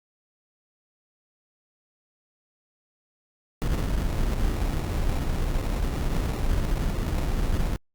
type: noise with sample-and-hold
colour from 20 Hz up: brown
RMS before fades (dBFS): -25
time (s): 3.62-7.76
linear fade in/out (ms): 0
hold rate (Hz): 1575
effects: Opus 48 kbps